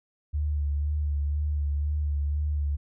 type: tone with vibrato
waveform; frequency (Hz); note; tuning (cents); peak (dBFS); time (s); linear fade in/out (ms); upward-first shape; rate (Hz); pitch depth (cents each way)
sine; 73.42; D2; 0; -24; 0.33-2.77; 20; sine; 2; 34
effects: none